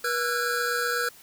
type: tone cluster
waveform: square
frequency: 482 / 1346 / 1474 / 1633 Hz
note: B4 / E6 / F#6 / G#6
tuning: -42 / +36 / -7 / -30 cents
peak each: -31 dBFS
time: 0.04-1.09 s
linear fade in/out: 5 ms
effects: white hiss -51 dBFS RMS until 1.22 s